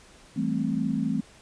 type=chord; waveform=sine; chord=A minor seventh; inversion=second; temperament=equal; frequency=164.81 / 196 / 220 / 261.6 Hz; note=E3 / G3 / A3 / C4; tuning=0 / 0 / 0 / 0 cents; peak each=-31 / -31 / -28 / -29 dBFS; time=0.36-1.21 s; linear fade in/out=10 ms; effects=pink hiss -53 dBFS RMS until 1.41 s + resampled to 22050 Hz